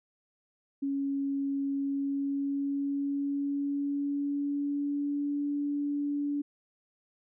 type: tone with pitch glide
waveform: sine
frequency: 277.2 to 288.1 Hz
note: C#4 to D4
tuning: 0 to -33 cents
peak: -28 dBFS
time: 0.82-6.42 s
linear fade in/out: 10 ms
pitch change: +67 cents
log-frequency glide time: 1.72-5.48 s
effects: none